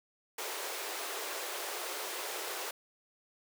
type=high-pass noise; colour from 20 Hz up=pink; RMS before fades=-39 dBFS; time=0.38-2.71 s; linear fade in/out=5 ms; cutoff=360 Hz; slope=48 dB/octave; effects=none